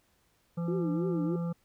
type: harmonic tone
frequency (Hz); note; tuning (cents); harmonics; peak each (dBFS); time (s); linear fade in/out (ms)
170; F3; -46; 1 / 3 / 5 / 7 / 8; -30 / -41 / -51 / -49 / -55; 0.57-1.53; 10
type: tone with vibrato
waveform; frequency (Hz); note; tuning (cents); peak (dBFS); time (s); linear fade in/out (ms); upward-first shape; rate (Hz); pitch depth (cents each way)
sine; 335.3; E4; +30; -30; 0.68-1.36; 2; triangle; 3.2; 270
effects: pink hiss -70 dBFS RMS until 1.64 s